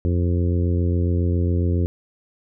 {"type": "harmonic tone", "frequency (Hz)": 87.31, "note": "F2", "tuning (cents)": 0, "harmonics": [1, 2, 3, 4, 5, 6], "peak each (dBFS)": [-18, -27, -28, -29, -32, -37], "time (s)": [0.05, 1.86], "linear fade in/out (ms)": 0, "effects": []}